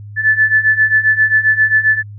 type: beating tone pair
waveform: sine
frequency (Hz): 1739 / 1746.5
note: A6 / A6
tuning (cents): -21 / -13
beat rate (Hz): 7.5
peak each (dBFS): -14 / -11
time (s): 0.16-2.03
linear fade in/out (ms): 50
effects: added 103 Hz sine -29 dBFS peak until 2.18 s